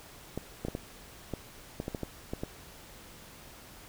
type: clicks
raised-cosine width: 2 ms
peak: -20 dBFS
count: 11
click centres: 0.376 / 0.65 / 0.684 / 0.751 / 1.337 / 1.801 / 1.881 / 1.948 / 2.033 / 2.335 / 2.435 s
effects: pink hiss -51 dBFS RMS until 3.88 s